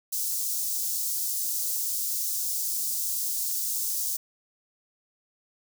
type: high-pass noise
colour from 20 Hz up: white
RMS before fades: -29 dBFS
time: 0.12-4.17 s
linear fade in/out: 10 ms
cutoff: 5300 Hz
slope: 24 dB/octave
effects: none